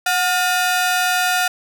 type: ring-modulated tone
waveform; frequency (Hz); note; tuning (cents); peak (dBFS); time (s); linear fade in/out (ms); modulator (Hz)
sawtooth; 1078; C#6; -49; -9; 0.06-1.48; 5; 345
effects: none